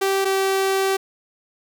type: tone pair in turn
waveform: sawtooth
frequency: 388.9 / 386.4 Hz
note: G4 / G4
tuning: -14 / -25 cents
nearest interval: unison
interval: 11 cents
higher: first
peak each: -14 dBFS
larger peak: neither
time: 0.01-0.25 / 0.25-0.97 s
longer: second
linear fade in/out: 10 ms
effects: none